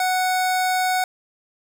square tone pair together, 740 / 1480 Hz, F#5 / F#6, 0 / 0 cents, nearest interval octave, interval 1200 cents, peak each -20 / -27 dBFS, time 0-1.04 s, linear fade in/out 2 ms, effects none

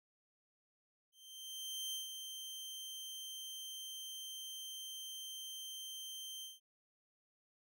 sawtooth tone with ADSR envelope, 3133 Hz, G7, 2 cents flat, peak -36 dBFS, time 1.12-6.6 s, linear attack 810 ms, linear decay 140 ms, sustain -6 dB, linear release 170 ms, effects none

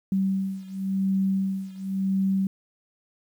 sine beating tone pair, 192.3 / 193.23 Hz, G3 / G3, -33 / -25 cents, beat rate 0.93 Hz, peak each -25 / -27 dBFS, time 0.12-2.47 s, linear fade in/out 2 ms, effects 9-bit

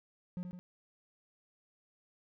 triangle tone with echo, 179.4 Hz, F3, 47 cents sharp, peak -34 dBFS, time 0.37-0.43 s, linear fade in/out 0 ms, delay 80 ms, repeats 2, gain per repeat -5 dB, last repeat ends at 0.59 s, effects none

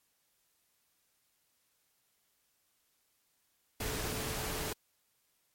sine tone in noise, 434.5 Hz, A4, 22 cents flat, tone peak -44 dBFS, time 3.8-4.73 s, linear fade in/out 5 ms, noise pink, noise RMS -37 dBFS, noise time 3.8-4.73 s, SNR -10 dB, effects white hiss -75 dBFS RMS until 5.54 s + MP3 64 kbps

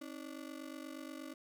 35% pulse ring-modulated tone, 291.4 Hz, D4, 13 cents flat, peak -40 dBFS, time 0.01-1.34 s, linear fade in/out 5 ms, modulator 24.2 Hz, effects none

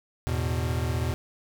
square chord, E suspended fourth, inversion none, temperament equal with one note detuned, 82.41 / 107.61 / 123.47 Hz, E2 / A2 / B2, 0 / -38 / 0 cents, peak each -29 / -34 / -30 dBFS, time 0.27-1.14 s, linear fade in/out 0 ms, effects none

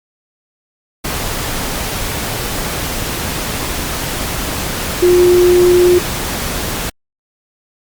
sine tone in noise, 356.6 Hz, F4, 36 cents sharp, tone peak -6 dBFS, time 5.02-5.99 s, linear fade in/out 10 ms, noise pink, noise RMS -20 dBFS, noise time 1.04-6.9 s, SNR +11 dB, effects Opus 48 kbps

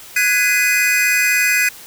square chord, G# minor seventh, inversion third, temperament equal with one note detuned, 1480 / 1661.2 / 2024 / 2489 Hz, F#6 / G#6 / B6 / D#7, 0 / 0 / +42 / 0 cents, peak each -23 / -21 / -19 / -17 dBFS, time 0.16-1.69 s, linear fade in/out 5 ms, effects white hiss -38 dBFS RMS until 1.86 s

